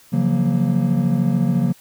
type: chord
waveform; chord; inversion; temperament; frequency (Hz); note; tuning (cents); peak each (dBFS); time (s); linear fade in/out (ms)
triangle; Gb major seventh; second; equal with one note detuned; 138.59 / 171.22 / 185 / 233.1; Db3 / F3 / Gb3 / Bb3; 0 / -34 / 0 / 0; -19; 0.12-1.73; 20
effects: white hiss -50 dBFS RMS until 1.8 s